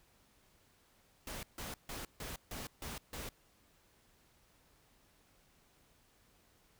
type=noise bursts; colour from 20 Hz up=pink; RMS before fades=-44 dBFS; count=7; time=1.27-3.29 s; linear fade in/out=2 ms; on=160 ms; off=150 ms; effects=pink hiss -69 dBFS RMS until 6.79 s